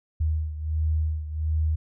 sine beating tone pair, 77.78 / 79.18 Hz, D#2 / D#2, 0 / +31 cents, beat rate 1.4 Hz, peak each -24 / -29 dBFS, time 0.2-1.76 s, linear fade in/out 10 ms, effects none

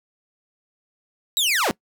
sawtooth linear sweep, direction down, 3951 to 146.83 Hz, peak -15 dBFS, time 1.37-1.71 s, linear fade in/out 0 ms, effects noise-tail reverb RT60 0.1 s tail -22 dB re dry

